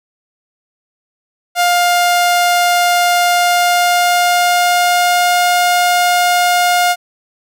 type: tone with pitch glide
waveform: sawtooth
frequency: 705 to 710.7 Hz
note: F5 to F5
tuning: +16 to +30 cents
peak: -6 dBFS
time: 1.55-6.96 s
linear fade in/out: 50 ms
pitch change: +14 cents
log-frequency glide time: 3.26-5.5 s
effects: none